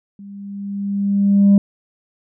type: tone with level ramp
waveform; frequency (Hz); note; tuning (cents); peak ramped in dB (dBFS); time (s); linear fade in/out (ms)
sine; 200; G3; +35; -34 to -4; 0.19-1.58; 2
effects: tanh soft clip ceiling -6 dBFS